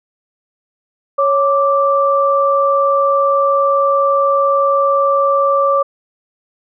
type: tone pair together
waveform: sine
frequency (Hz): 554.4 / 1172.1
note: C#5 / D6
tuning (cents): 0 / -4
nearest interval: octave + minor second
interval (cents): 1296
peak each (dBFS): -13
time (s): 1.18-5.83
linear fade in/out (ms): 10
effects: none